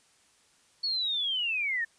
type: linear sweep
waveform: sine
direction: down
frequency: 4435 to 1772 Hz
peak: -27 dBFS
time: 0.83-1.85 s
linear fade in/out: 10 ms
effects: white hiss -64 dBFS RMS until 1.98 s + resampled to 22050 Hz